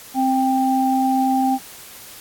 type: tone pair together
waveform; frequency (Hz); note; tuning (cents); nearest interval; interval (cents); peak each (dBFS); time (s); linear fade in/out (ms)
sine; 262.3 / 789; C4 / G5; +4 / +11; octave + perfect fifth; 1907; -18; 0.14-1.59; 50
effects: white hiss -40 dBFS RMS until 2.2 s + AAC 64 kbps